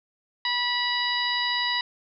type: harmonic tone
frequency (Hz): 976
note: B5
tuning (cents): -21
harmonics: 1 / 2 / 3 / 4 / 5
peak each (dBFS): -30 / -28 / -32 / -28 / -32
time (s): 0.45-1.81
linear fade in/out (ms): 2
effects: none